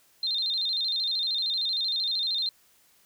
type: tone with vibrato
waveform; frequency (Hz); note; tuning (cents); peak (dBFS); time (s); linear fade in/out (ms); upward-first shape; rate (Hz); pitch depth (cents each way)
sine; 3892; B7; -26; -25; 0.23-2.49; 2; square; 13; 110
effects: white hiss -62 dBFS RMS until 3.05 s